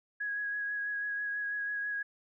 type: tone with vibrato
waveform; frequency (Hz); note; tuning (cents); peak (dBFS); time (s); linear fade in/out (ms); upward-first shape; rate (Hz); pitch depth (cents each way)
sine; 1661.2; G#6; 0; -32; 0.2-2.03; 10; sine; 6.1; 18
effects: none